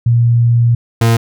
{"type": "tone pair in turn", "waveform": ["sine", "40% pulse"], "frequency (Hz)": [118.2, 114.9], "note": ["A#2", "A#2"], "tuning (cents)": [24, -25], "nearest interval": "unison", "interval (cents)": 49, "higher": "first", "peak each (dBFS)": -7, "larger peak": "neither", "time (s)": [[0.06, 0.75], [1.01, 1.17]], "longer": "first", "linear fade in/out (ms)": 5, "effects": []}